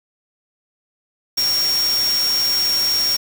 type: tone in noise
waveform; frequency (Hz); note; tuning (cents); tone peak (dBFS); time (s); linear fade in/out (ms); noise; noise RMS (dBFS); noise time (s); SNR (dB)
sine; 5550; F8; -12; -16; 1.37-3.17; 10; white; -26; 1.37-3.17; +7
effects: none